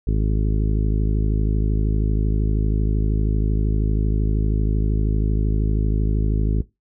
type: harmonic tone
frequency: 52.8 Hz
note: G#1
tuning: 29 cents sharp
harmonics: 1 / 2 / 3 / 4 / 5 / 6 / 7 / 8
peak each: -18 / -24 / -28 / -30 / -32 / -34 / -35 / -36 dBFS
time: 0.07-6.62 s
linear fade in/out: 5 ms
effects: noise-tail reverb RT60 0.2 s tail -19 dB re dry

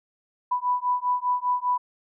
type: beating tone pair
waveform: sine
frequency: 987.8 / 992.8 Hz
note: B5 / B5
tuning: 0 / +9 cents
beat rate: 5 Hz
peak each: -25 dBFS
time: 0.51-1.78 s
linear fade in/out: 10 ms
effects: none

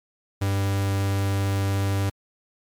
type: tone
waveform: 45% pulse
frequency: 98.5 Hz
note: G2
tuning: 9 cents sharp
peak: -21 dBFS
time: 0.41-2.1 s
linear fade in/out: 10 ms
effects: MP3 96 kbps

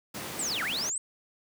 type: noise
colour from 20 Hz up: pink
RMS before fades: -37 dBFS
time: 0.14-0.9 s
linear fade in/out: 10 ms
type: linear two-way sweep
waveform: sine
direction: down then up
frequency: 8372 to 1233 to 8372 Hz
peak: -29 dBFS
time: 0.39-0.98 s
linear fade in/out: 2 ms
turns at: 0.63 s
effects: high-pass 150 Hz 12 dB/octave

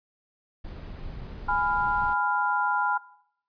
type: noise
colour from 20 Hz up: brown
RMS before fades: -38 dBFS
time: 0.64-2.14 s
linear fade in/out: 10 ms
type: chord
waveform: sine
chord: F diminished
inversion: first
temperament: equal with one note detuned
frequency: 830.6 / 996.9 / 1396.9 Hz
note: Ab5 / Cb6 / F6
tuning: 0 / +16 / 0 cents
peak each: -27 dBFS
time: 1.48-2.98 s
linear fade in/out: 10 ms
effects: noise-tail reverb RT60 0.7 s tail -20 dB re dry + resampled to 11025 Hz

